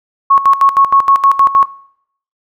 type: tone with tremolo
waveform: sine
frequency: 1100 Hz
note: C#6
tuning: 14 cents flat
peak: -4 dBFS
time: 0.3-1.66 s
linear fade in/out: 10 ms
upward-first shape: square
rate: 6.4 Hz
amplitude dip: 75%
effects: noise-tail reverb RT60 0.7 s tail -22 dB re dry